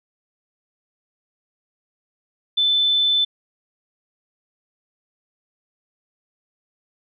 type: tone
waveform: sine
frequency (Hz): 3520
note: A7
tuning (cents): 0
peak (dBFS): -15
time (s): 2.57-3.25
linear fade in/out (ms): 10
effects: none